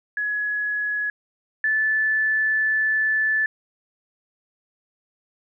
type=tone pair in turn; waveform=sine; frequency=1686 / 1745.5 Hz; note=G#6 / A6; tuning=+26 / -14 cents; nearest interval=minor second; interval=60 cents; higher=second; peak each=-22 / -18 dBFS; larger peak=second; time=0.17-1.1 / 1.64-3.46 s; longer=second; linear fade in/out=2 ms; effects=none